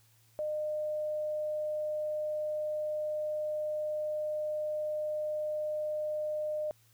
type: tone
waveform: sine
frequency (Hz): 608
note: D#5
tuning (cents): -40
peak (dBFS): -31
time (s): 0.39-6.71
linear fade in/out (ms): 0
effects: added 113 Hz sine -65 dBFS peak until 6.93 s + white hiss -67 dBFS RMS until 6.93 s